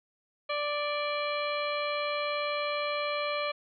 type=harmonic tone with a mistuned harmonic; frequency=587 Hz; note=D5; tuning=1 cent flat; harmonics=1 / 2 / 3 / 4 / 5 / 6 / 7; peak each=-32 / -34 / -43 / -36 / -44 / -43 / -41 dBFS; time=0.49-3.52 s; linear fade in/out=10 ms; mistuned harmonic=6; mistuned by=-100 cents; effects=none